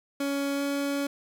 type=tone with pitch glide; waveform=30% pulse; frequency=280 to 281.6 Hz; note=C#4 to C#4; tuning=+18 to +27 cents; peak=-24 dBFS; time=0.2-1.07 s; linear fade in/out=5 ms; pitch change=+9 cents; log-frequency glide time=0.55-0.62 s; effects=none